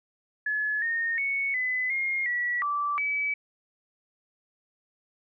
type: tone with pitch steps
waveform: sine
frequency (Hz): 1708 / 1841 / 2216 / 2012 / 2135 / 1939 / 1164 / 2290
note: G#6 / A#6 / C#7 / B6 / C7 / B6 / D6 / D7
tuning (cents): +48 / -22 / -1 / +32 / +34 / -32 / -16 / -44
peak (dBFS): -25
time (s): 0.46-3.34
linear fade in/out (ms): 5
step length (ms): 360
effects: none

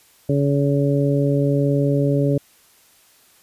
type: harmonic tone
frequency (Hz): 141.4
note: C#3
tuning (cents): +35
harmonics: 1 / 2 / 3 / 4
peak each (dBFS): -18 / -21 / -23 / -24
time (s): 0.29-2.38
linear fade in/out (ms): 5
effects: white hiss -54 dBFS RMS until 3.42 s + resampled to 32000 Hz

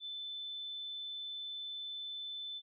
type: tone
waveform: sine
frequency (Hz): 3520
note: A7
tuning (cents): 0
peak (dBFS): -40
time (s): 0-2.62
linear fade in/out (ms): 50
effects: none

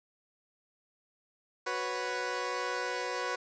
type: chord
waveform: 15% pulse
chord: F# suspended fourth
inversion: none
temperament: equal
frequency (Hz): 370 / 493.9 / 554.4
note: F#4 / B4 / C#5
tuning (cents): 0 / 0 / 0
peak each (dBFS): -32 / -28 / -33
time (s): 1.66-3.36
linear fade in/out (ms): 10
effects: resampled to 16000 Hz + 9-bit

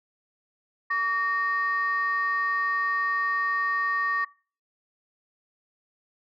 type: tone pair together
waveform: sine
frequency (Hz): 1143 / 1845.9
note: D6 / A#6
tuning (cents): -47 / -18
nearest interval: minor sixth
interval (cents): 829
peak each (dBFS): -25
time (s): 0.9-4.25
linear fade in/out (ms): 10
effects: noise-tail reverb RT60 0.4 s tail -23 dB re dry + tanh soft clip ceiling -17 dBFS

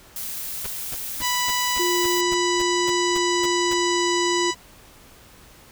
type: noise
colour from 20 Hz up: blue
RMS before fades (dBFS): -31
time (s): 0.16-2.21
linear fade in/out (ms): 2
type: noise bursts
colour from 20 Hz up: pink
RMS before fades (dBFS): -33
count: 12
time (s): 0.64-3.738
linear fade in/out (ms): 5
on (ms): 29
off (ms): 250
type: harmonic tone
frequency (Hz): 987.8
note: B5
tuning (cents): 0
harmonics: 1 / 2 / 3 / 4 / 5 / 6 / 7 / 8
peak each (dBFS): -25 / -28 / -30 / -31 / -32 / -33 / -33 / -34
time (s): 1.2-4.55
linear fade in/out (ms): 50
type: tone with pitch glide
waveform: sine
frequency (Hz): 352.9 to 349.9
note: F4 to F4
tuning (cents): +18 to +3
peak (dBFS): -22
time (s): 1.79-4.51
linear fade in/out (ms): 10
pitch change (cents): -15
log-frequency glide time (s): 2.93-4.18
effects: pink hiss -49 dBFS RMS until 5.71 s

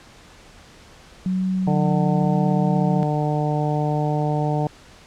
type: tone with vibrato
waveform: sine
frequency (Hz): 185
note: F#3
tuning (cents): 0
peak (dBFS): -19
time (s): 1.26-3.03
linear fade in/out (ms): 0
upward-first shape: sine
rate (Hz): 0.99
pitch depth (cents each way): 20
type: harmonic tone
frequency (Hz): 149.8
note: D3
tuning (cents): +35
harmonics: 1 / 2 / 3 / 4 / 5 / 6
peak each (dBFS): -21 / -28 / -29 / -29 / -27 / -32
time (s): 1.67-4.67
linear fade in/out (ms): 2
effects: pink hiss -47 dBFS RMS until 5.06 s + low-pass 7000 Hz 12 dB/octave

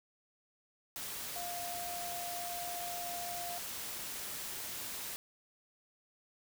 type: tone in noise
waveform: sine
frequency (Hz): 701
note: F5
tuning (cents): +6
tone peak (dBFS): -41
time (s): 1.36-3.58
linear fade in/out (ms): 0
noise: white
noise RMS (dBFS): -42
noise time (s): 0.96-5.16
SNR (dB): -2
effects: none

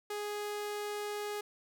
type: tone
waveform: sawtooth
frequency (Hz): 415.3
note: G#4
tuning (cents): 0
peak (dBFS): -32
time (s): 0.1-1.41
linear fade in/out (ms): 5
effects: none

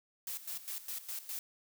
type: noise with tremolo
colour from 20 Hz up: blue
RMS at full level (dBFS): -40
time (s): 0.27-1.39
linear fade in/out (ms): 2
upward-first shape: square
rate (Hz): 4.9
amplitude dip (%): 75
effects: none

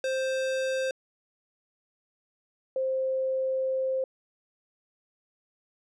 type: tone pair in turn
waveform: square / sine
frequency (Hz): 525 / 525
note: C5 / C5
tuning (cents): +6 / +6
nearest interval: unison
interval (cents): 0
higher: neither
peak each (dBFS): -27 / -25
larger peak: second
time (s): 0.04-0.91 / 2.76-4.04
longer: second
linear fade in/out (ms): 2
effects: low-pass 7000 Hz 12 dB/octave

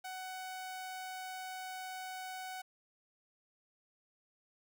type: tone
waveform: sawtooth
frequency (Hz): 747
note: F#5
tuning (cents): +16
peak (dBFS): -38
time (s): 0.04-2.62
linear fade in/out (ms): 10
effects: 11-bit

